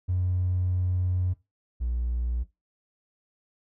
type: tone pair in turn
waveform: triangle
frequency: 90.8 / 59.89 Hz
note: F#2 / A#1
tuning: -32 / +47 cents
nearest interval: perfect fifth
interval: 721 cents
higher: first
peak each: -20 / -23 dBFS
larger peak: first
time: 0.08-1.34 / 1.8-2.44 s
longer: first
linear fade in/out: 20 ms
effects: noise-tail reverb RT60 0.2 s tail -17 dB re dry + tanh soft clip ceiling -19 dBFS